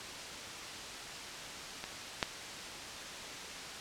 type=clicks; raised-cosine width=0.2 ms; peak=-22 / -11 dBFS; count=2; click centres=1.84 / 2.228 s; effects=white hiss -43 dBFS RMS until 3.8 s + low-pass 6000 Hz 12 dB/octave